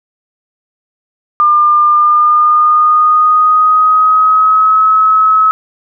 sine tone with pitch glide, 1200 to 1286.1 Hz, D6 to E6, +37 to -43 cents, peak -5 dBFS, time 1.4-5.51 s, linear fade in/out 0 ms, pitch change +120 cents, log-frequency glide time 1.91-4.82 s, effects none

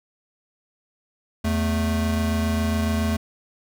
square tone pair together, 82.41 / 220 Hz, E2 / A3, 0 / 0 cents, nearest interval octave + perfect fourth, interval 1700 cents, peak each -24 dBFS, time 1.44-3.17 s, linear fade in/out 10 ms, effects none

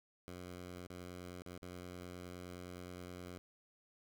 10% pulse tone with dropouts, 89.6 Hz, F2, 45 cents sharp, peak -39 dBFS, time 0.28-3.38 s, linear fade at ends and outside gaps 0 ms, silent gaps 0.868-0.902 / 1.421-1.463 / 1.578-1.621 s, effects none

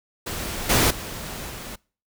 pink noise with level steps, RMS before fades -30 / -18 / -34 / -36 dBFS, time 0.26-1.76 s, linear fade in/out 10 ms, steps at 0.69 / 0.9 / 1.49 s, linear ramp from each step 10 ms, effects noise-tail reverb RT60 0.4 s tail -25 dB re dry

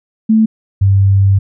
sine tone pair in turn, 220 / 98 Hz, A3 / G2, 0 / 0 cents, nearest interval octave + major second, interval 1400 cents, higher first, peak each -6 dBFS, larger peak neither, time 0.29-0.46 / 0.81-1.39 s, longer second, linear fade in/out 10 ms, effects none

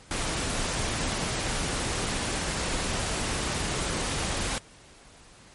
pink noise, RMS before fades -29 dBFS, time 0.11-4.58 s, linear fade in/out 0 ms, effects pink hiss -52 dBFS RMS until 5.54 s + MP3 48 kbps

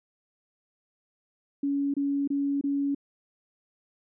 sine tone bursts, 281.1 Hz, C#4, 24 cents sharp, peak -24 dBFS, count 4, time 1.63-2.948 s, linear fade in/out 5 ms, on 310 ms, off 26 ms, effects none

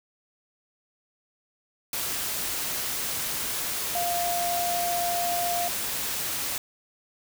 sine tone in noise, 698.5 Hz, F5, in tune, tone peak -26 dBFS, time 3.95-5.68 s, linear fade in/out 2 ms, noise white, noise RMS -30 dBFS, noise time 1.93-6.58 s, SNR +1 dB, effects none

